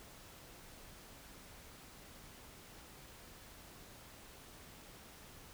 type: silence
effects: pink hiss -56 dBFS RMS until 5.53 s